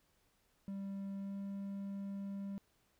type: tone with pitch glide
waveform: triangle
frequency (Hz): 196.5 to 197.87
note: G3 to G3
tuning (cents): +4 to +16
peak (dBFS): -38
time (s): 0.68-2.58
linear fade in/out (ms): 0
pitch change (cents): +12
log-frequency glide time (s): 1.19-1.36
effects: pink hiss -75 dBFS RMS until 2.99 s